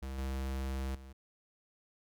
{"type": "tone with level steps", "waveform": "square", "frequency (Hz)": 66.5, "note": "C2", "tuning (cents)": 29, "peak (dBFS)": [-39, -35, -49], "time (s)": [0.02, 1.13], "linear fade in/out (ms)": 10, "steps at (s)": [0.18, 0.95], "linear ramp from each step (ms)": 2, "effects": []}